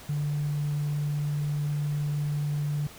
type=tone; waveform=triangle; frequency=146.83 Hz; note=D3; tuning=in tune; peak=-22 dBFS; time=0.09-2.87 s; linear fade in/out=5 ms; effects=tanh soft clip ceiling -23 dBFS + pink hiss -47 dBFS RMS until 2.98 s